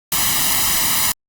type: noise with comb filter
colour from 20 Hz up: white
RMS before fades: -17 dBFS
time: 0.12-1.12 s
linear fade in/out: 2 ms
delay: 1 ms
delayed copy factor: +0.7
effects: Opus 48 kbps